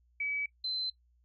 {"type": "tone pair in turn", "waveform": "sine", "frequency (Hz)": [2285, 4071], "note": ["D7", "C8"], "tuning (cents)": [-48, -48], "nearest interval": "minor seventh", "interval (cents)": 1000, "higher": "second", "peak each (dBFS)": [-31, -32], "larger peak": "first", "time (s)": [[0.2, 0.46], [0.64, 0.9]], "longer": "neither", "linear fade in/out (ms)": 5, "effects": ["noise-tail reverb RT60 0.1 s tail -19 dB re dry", "added 60 Hz sine -65 dBFS peak until 1.24 s"]}